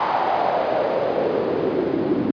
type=noise with band-pass filter sweep; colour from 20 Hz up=pink; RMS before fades=-21 dBFS; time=0-2.31 s; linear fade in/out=5 ms; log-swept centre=880 to 290 Hz; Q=3.7; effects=high-pass 100 Hz 12 dB/octave + resampled to 11025 Hz